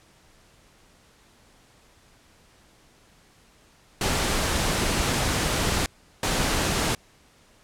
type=noise bursts at uneven times; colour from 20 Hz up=pink; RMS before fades=-24 dBFS; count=2; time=4.01-5.86 / 6.23-6.95 s; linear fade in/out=2 ms; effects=pink hiss -57 dBFS RMS until 7.63 s + low-pass 10000 Hz 12 dB/octave